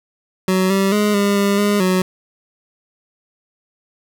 25% pulse tone with pitch steps, 186.9 / 194.4 / 208.7 / 201.8 / 200.5 / 205.1 / 185.1 Hz, F#3 / G3 / G#3 / G#3 / G3 / G#3 / F#3, +18 / -14 / +9 / -49 / +39 / -21 / +1 cents, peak -10 dBFS, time 0.48-2.02 s, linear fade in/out 2 ms, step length 220 ms, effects none

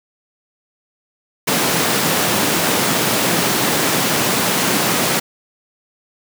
pink high-pass noise, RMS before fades -17 dBFS, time 1.47-5.2 s, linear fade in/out 10 ms, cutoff 140 Hz, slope 24 dB/octave, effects none

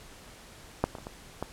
clicks, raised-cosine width 1 ms, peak -9 / -24 / -30 / -24 / -17 dBFS, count 5, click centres 0.84 / 0.952 / 0.985 / 1.069 / 1.426 s, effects pink hiss -50 dBFS RMS until 1.52 s + low-pass 11000 Hz 12 dB/octave

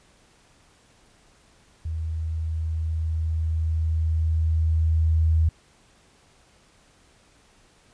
sine tone with level ramp, 80.2 Hz, E2, 47 cents flat, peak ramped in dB -26 to -16 dBFS, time 1.85-5.49 s, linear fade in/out 5 ms, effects pink hiss -58 dBFS RMS until 7.93 s + resampled to 22050 Hz

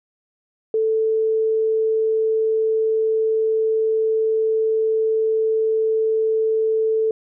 sine tone, 441.1 Hz, A4, 4 cents sharp, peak -16 dBFS, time 0.74-7.11 s, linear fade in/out 2 ms, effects none

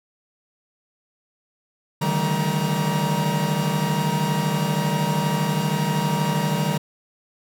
45% pulse tone cluster, 144.9 / 157.5 / 193.4 / 219.8 / 944 Hz, D3 / D#3 / G3 / A3 / A#5, -23 / +21 / -23 / -2 / +22 cents, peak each -27 / -24 / -26 / -32 / -28 dBFS, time 2.01-6.78 s, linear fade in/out 10 ms, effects none

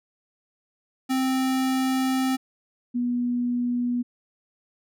square / sine tone pair in turn, 261.6 / 243.5 Hz, C4 / B3, 0 / -24 cents, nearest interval minor second, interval 124 cents, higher first, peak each -22 dBFS, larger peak neither, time 1.09-2.37 / 2.94-4.03 s, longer first, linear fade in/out 20 ms, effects none

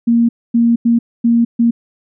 sine tone bursts at uneven times, 233.7 Hz, A#3, 5 cents sharp, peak -8 dBFS, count 5, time 0.07-0.29 / 0.54-0.76 / 0.85-0.99 / 1.24-1.45 / 1.59-1.71 s, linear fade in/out 10 ms, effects none

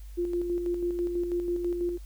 sine tone with tremolo, 349.2 Hz, F4, in tune, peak -25 dBFS, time 0.17-1.98 s, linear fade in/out 20 ms, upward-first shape square, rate 6.1 Hz, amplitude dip 40%, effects added 50 Hz sine -40 dBFS peak until 2.05 s + white hiss -60 dBFS RMS until 2.05 s

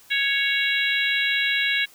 harmonic tone, 554.4 Hz, C#5, in tune, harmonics 3 / 4 / 5 / 6 / 7, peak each -25 / -24 / -27 / -29 / -28 dBFS, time 0.1-1.86 s, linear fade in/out 20 ms, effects white hiss -52 dBFS RMS until 1.94 s

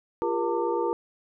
sine tone cluster, 347.1 / 404.7 / 474 / 904 / 1181 Hz, F4 / G#4 / A#4 / A5 / D6, -11 / -45 / +29 / +47 / +9 cents, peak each -29 / -31 / -28 / -30 / -37 dBFS, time 0.22-0.93 s, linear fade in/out 0 ms, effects none

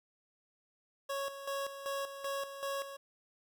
25% pulse tone with tremolo, 553 Hz, C#5, 4 cents flat, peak -31 dBFS, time 1.09-2.97 s, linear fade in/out 10 ms, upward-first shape square, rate 2.6 Hz, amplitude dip 65%, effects 11-bit

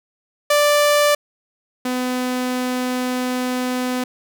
sawtooth tone pair in turn, 587.3 / 251.8 Hz, D5 / B3, 0 / +34 cents, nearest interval octave + minor third, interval 1466 cents, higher first, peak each -9 / -16 dBFS, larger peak first, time 0.5-1.15 / 1.85-4.04 s, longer second, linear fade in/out 5 ms, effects none

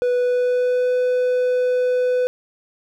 triangle tone with pitch glide, 492.8 to 500 Hz, B4 to B4, -4 to +21 cents, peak -14 dBFS, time 0.02-2.27 s, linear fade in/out 0 ms, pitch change +25 cents, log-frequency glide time 0.13-0.94 s, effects none

